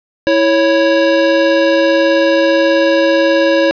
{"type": "tone pair together", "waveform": "square", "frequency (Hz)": [328.3, 553.3], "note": ["E4", "C#5"], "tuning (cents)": [-7, -3], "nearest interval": "major sixth", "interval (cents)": 904, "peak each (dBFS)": [-14, -11], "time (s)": [0.27, 3.71], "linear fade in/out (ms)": 0, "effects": ["resampled to 11025 Hz", "7-bit"]}